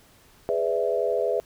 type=chord; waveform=sine; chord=E dominant seventh; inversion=first; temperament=equal with one note detuned; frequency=415.3 / 498.5 / 587.3 / 659.3 Hz; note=G#4 / B4 / D5 / E5; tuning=0 / +16 / 0 / 0 cents; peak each=-27 / -26 / -30 / -27 dBFS; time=0.49-1.4 s; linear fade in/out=0 ms; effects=pink hiss -56 dBFS RMS until 1.45 s